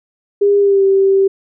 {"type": "tone with pitch glide", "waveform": "sine", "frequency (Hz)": [404.4, 389], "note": ["G#4", "G4"], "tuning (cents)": [-46, -13], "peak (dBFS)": -8, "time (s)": [0.41, 1.28], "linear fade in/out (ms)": 10, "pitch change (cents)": -67, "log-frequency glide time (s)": [0.59, 0.84], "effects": []}